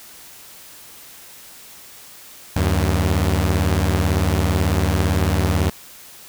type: beating tone pair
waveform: sawtooth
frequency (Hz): 76.7 / 94.7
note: D#2 / F#2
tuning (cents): -24 / +41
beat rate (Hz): 18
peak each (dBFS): -15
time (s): 2.56-5.7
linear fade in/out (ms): 5
effects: white hiss -42 dBFS RMS until 6.28 s